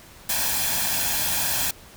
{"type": "noise with comb filter", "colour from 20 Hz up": "white", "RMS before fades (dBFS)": -24, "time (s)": [0.29, 1.71], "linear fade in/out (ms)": 5, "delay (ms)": 1.2, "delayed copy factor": 0.6, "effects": ["pink hiss -47 dBFS RMS until 1.96 s"]}